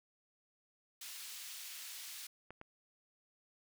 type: high-pass noise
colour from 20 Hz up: pink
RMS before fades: -48 dBFS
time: 1.01-2.27 s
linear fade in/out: 5 ms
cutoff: 2800 Hz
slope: 12 dB/octave
type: clicks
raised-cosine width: 0.5 ms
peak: -34 dBFS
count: 2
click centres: 2.506 / 2.614 s
effects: none